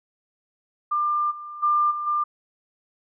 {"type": "tone with level steps", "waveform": "sine", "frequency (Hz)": 1195, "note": "D6", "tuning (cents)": 30, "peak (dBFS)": [-20, -34, -17, -26, -20], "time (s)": [0.91, 2.24], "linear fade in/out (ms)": 10, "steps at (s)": [1.3, 1.62, 1.9, 2.06], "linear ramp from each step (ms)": 20, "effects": []}